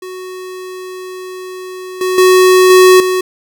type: tone with level steps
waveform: square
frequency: 370 Hz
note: F#4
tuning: in tune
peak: -25 / -13 / -5 / -3 / -12 dBFS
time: 0.02-3.21 s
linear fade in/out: 5 ms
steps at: 2.01 / 2.18 / 2.7 / 3 s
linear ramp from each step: 2 ms
effects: none